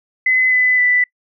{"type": "tone with pitch steps", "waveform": "sine", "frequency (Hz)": [2028, 2006, 1984], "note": ["B6", "B6", "B6"], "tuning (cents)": [45, 26, 7], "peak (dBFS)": -11, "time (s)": [0.26, 1.04], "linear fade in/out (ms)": 5, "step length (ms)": 260, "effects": ["noise-tail reverb RT60 0.1 s tail -25 dB re dry"]}